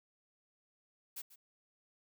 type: noise with echo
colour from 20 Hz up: blue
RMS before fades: -44 dBFS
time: 1.16-1.22 s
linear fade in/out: 10 ms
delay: 140 ms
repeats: 1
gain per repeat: -15 dB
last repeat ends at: 1.36 s
effects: none